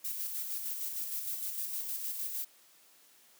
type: noise with tremolo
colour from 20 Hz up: violet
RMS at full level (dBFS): -36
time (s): 0.04-2.45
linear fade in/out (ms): 10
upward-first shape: square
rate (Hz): 6.5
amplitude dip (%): 35
effects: white hiss -62 dBFS RMS until 3.39 s + high-pass 200 Hz 12 dB/octave